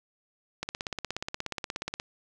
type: click train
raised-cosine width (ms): 0.2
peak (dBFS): -15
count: 24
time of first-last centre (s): 0.63-1.999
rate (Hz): 16.8
effects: none